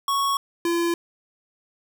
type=tone pair in turn; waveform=square; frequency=1108.7 / 340.7 Hz; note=C#6 / F4; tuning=0 / -43 cents; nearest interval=octave + minor sixth; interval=2043 cents; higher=first; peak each=-21 / -21 dBFS; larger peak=neither; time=0.08-0.37 / 0.65-0.94 s; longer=neither; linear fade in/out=2 ms; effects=9-bit